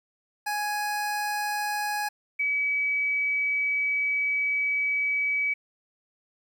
25% pulse / sine tone pair in turn, 833 / 2282 Hz, G#5 / C#7, +5 / +50 cents, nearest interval octave + perfect fourth, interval 1745 cents, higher second, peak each -23 dBFS, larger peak neither, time 0.46-2.09 / 2.39-5.54 s, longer second, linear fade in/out 10 ms, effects 10-bit

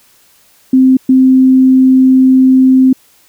sine tone bursts at uneven times, 260.5 Hz, C4, 7 cents flat, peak -3 dBFS, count 2, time 0.73-0.97 / 1.09-2.93 s, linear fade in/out 5 ms, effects white hiss -48 dBFS RMS until 3.28 s

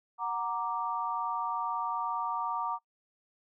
sine chord, Gb augmented, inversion none, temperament equal, 740 / 932.3 / 1174.7 Hz, Gb5 / Bb5 / D6, 0 / 0 / 0 cents, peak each -38 / -33 / -34 dBFS, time 0.18-2.79 s, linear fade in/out 50 ms, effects noise-tail reverb RT60 0.1 s tail -21 dB re dry

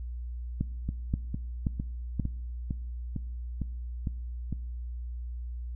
two click trains, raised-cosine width 5 ms, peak -15 / -19 dBFS, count 4 / 9, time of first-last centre 0.61-2.197 / 0.89-4.526 s, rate 1.89 / 2.2 Hz, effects noise-tail reverb RT60 1.0 s tail -21 dB re dry + added 60 Hz sine -34 dBFS peak until 5.75 s

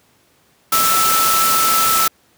sine tone in noise, 1318.5 Hz, E6, in tune, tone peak -15 dBFS, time 0.72-2.08 s, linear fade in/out 5 ms, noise white, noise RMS -17 dBFS, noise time 0.72-2.08 s, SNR -1 dB, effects pink hiss -56 dBFS RMS until 2.37 s + high-pass 100 Hz 12 dB/octave

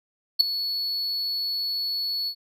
triangle tone with ADSR envelope, 4406 Hz, C#8, 11 cents flat, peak -9 dBFS, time 0.39-2.35 s, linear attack 17 ms, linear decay 5 ms, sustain -15 dB, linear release 74 ms, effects none

